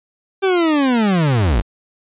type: linear sweep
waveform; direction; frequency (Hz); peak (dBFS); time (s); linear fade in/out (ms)
40% pulse; down; 393.9 to 43.48; -12; 0.42-1.62; 20
effects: resampled to 8000 Hz